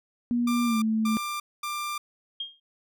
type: tone with pitch glide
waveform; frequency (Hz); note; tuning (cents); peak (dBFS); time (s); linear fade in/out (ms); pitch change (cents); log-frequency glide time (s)
sine; 240 to 220.1; B3 to A3; -49 to +1; -22; 0.31-1.17; 0; -150; 0.65-0.78
type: tone bursts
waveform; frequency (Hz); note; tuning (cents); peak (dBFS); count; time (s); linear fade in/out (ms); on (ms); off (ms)
sawtooth; 1188; D6; +20; -26; 3; 0.47-1.98; 5; 350; 230
type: tone with exponential decay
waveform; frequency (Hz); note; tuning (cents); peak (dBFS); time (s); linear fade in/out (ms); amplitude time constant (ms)
sine; 3226; G7; +49; -27; 2.4-2.6; 5; 43
effects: none